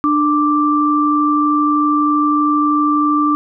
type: tone pair together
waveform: sine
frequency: 297.9 / 1174.7 Hz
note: D4 / D6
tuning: +25 / 0 cents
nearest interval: 2 octaves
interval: 2375 cents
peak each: -14 dBFS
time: 0.04-3.35 s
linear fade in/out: 0 ms
effects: none